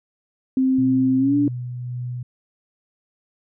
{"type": "tone with pitch glide", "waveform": "sine", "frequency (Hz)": [261.6, 288.6], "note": ["C4", "D4"], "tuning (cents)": [0, -30], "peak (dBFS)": -15, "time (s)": [0.57, 1.48], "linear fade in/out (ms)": 2, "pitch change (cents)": 170, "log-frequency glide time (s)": [1.18, 1.36]}
{"type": "tone with tremolo", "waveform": "sine", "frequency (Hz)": 123.47, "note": "B2", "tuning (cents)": 0, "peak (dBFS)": -25, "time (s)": [0.78, 2.23], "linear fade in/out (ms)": 5, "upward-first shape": "sine", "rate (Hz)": 1.8, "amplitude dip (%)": 25}
{"effects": []}